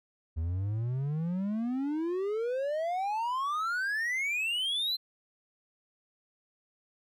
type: exponential sweep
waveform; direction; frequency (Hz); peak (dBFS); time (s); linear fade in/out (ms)
triangle; up; 77.78 to 4143; -27; 0.36-4.97; 20
effects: none